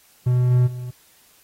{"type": "tone with level steps", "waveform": "triangle", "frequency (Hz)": 124.4, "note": "B2", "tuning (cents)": 13, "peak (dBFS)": [-13, -11, -26], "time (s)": [0.26, 0.91], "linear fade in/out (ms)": 10, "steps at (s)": [0.5, 0.66], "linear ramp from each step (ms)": 20, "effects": ["white hiss -55 dBFS RMS until 1.43 s", "AAC 48 kbps"]}